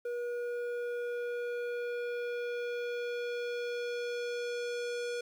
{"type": "tone with low-pass filter sweep", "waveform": "square", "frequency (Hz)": 481.3, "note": "B4", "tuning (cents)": -45, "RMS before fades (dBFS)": -36, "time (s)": [0.05, 5.21], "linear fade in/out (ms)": 5, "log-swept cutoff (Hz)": [1100, 6900], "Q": 0.94, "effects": ["10-bit"]}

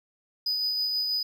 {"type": "tone with tremolo", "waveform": "triangle", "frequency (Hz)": 4978, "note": "D#8", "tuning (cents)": 0, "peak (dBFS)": -23, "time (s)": [0.46, 1.23], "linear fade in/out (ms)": 5, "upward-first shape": "sine", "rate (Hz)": 6.2, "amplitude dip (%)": 25, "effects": []}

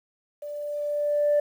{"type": "tone with level ramp", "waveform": "sine", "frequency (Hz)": 587.3, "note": "D5", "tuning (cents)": 0, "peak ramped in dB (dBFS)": [-33, -16], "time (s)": [0.42, 1.4], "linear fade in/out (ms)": 5, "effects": ["tanh soft clip ceiling -15 dBFS", "9-bit"]}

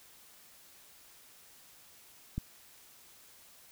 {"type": "click", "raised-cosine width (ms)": 5, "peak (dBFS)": -21, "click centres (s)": 2.38, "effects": ["white hiss -58 dBFS RMS until 3.71 s"]}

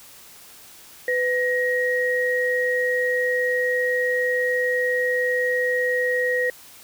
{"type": "tone pair together", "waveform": "sine", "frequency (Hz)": [500.1, 1888], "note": ["B4", "A#6"], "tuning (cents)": [22, 22], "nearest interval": "octave + major seventh", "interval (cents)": 2300, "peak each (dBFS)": -22, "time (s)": [1.08, 6.5], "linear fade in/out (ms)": 2, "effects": ["white hiss -46 dBFS RMS until 6.83 s"]}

